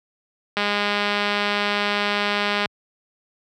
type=click train; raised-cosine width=0.3 ms; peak=-6 dBFS; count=429; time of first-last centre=0.57-2.658 s; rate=205 Hz; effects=high-pass 80 Hz 12 dB/octave